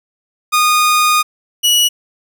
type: tone pair in turn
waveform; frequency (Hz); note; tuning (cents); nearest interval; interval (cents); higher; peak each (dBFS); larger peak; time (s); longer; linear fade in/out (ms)
sawtooth; 1230 / 2925; D#6 / F#7; -20 / -21; octave + minor third; 1499; second; -6; neither; 0.52-1.23 / 1.63-1.89; first; 20
effects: none

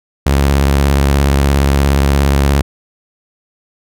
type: tone with vibrato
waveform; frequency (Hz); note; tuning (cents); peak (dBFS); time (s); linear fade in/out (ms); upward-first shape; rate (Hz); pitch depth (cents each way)
sawtooth; 69.6; C#2; +8; -5; 0.26-2.62; 5; triangle; 17; 96
effects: none

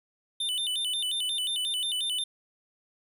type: tone with vibrato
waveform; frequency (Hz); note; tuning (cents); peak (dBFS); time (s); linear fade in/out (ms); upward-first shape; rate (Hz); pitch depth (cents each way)
square; 3278; G#7; -23; -28; 0.4-2.24; 5; square; 5.6; 160
effects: resampled to 32000 Hz

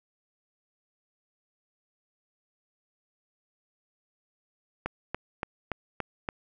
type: click train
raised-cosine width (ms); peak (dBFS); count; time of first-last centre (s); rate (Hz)
0.5; -15; 6; 4.86-6.289; 3.5
effects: none

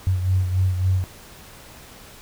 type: beating tone pair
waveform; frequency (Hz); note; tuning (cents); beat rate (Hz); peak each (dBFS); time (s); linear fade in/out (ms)
sine; 92.5 / 96.1; F#2 / G2; 0 / -34; 3.6; -18 / -26; 0.07-1.04; 0
effects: pink hiss -44 dBFS RMS until 2.21 s

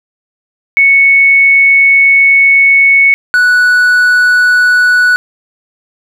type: tone pair in turn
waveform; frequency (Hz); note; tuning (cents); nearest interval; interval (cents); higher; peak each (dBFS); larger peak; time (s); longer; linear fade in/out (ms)
sine / triangle; 2213 / 1477; C#7 / F#6; -3 / -3; perfect fifth; 700; first; -3; neither; 0.77-3.14 / 3.34-5.16; first; 0
effects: none

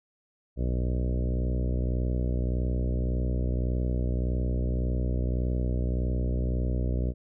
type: harmonic tone with a mistuned harmonic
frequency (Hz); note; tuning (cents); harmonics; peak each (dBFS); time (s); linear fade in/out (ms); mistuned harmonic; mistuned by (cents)
61.74; B1; 0; 1 / 2 / 3 / 4 / 5 / 6 / 7 / 8 / 9 / 10; -26 / -32 / -36 / -38 / -40 / -42 / -43 / -44 / -45 / -46; 0.56-7.14; 50; 1; +17
effects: none

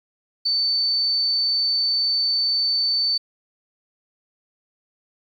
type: tone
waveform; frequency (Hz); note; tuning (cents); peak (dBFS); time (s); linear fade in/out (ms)
sine; 4531; C#8; +37; -18; 0.45-3.18; 10
effects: 9-bit

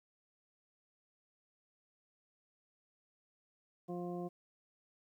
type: harmonic tone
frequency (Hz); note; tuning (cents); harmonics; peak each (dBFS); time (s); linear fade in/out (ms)
176.2; F3; +16; 1 / 2 / 3 / 4 / 6; -42 / -42 / -49 / -47 / -56; 3.88-4.29; 20
effects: 12-bit

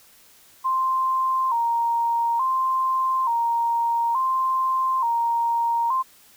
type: tone with vibrato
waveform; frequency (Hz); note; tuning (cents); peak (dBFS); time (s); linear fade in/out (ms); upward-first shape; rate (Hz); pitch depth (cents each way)
sine; 987.8; B5; 0; -19; 0.64-6.03; 20; square; 0.57; 100
effects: white hiss -53 dBFS RMS until 6.36 s

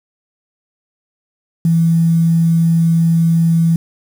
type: tone with quantisation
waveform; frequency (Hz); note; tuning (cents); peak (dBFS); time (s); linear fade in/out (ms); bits
sine; 165.8; E3; +10; -9; 1.65-3.76; 2; 6
effects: none

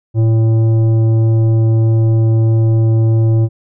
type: tone with tanh clipping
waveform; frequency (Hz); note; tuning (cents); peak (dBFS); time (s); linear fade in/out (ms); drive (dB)
triangle; 112.3; A2; +36; -10; 0.14-3.49; 50; 14
effects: none

